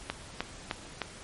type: click train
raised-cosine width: 0.3 ms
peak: -14 dBFS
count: 4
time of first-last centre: 0.1-1.017 s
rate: 3.27 Hz
effects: pink hiss -47 dBFS RMS until 1.23 s + MP3 48 kbps